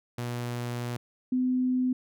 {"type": "tone pair in turn", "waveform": ["sawtooth", "sine"], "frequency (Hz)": [120.8, 253.8], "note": ["B2", "B3"], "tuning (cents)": [-38, 47], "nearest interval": "octave + minor second", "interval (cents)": 1285, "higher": "second", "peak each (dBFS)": [-27, -23], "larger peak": "second", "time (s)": [[0.18, 0.97], [1.32, 1.93]], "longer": "first", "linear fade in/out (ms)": 5, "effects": []}